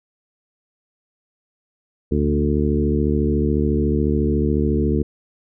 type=harmonic tone with a mistuned harmonic; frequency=74 Hz; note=D2; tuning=14 cents sharp; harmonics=1 / 2 / 3 / 4 / 5 / 6; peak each=-21 / -24 / -22 / -24 / -24 / -26 dBFS; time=2.11-5.03 s; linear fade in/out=10 ms; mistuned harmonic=2; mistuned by=-24 cents; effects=none